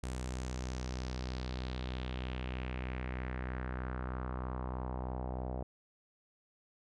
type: tone with low-pass filter sweep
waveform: sawtooth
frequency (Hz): 63.2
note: B1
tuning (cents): +41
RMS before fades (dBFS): -39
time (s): 0.03-5.63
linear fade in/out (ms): 5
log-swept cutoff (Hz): 8600 to 680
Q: 2.6
effects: none